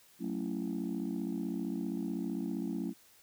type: chord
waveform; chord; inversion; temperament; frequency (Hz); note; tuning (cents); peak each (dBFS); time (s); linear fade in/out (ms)
sine; F# minor seventh; none; just; 185 / 222 / 277.5 / 333; F#3 / A3 / C#4 / E4; 0 / +16 / +2 / +18; -38 / -37 / -37 / -39; 0.19-2.94; 50
effects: tanh soft clip ceiling -27 dBFS + white hiss -62 dBFS RMS until 3.22 s